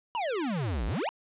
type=exponential two-way sweep; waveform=square; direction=down then up; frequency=999 to 49 to 999 Hz; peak=-29 dBFS; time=0.15-1.09 s; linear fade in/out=0 ms; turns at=0.86 s; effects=resampled to 8000 Hz + 10-bit